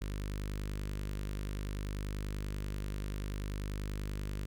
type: tone with notch filter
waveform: sawtooth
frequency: 50.3 Hz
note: G1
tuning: 45 cents sharp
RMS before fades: -38 dBFS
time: 0.01-4.46 s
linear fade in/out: 10 ms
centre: 770 Hz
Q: 1.1
effects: none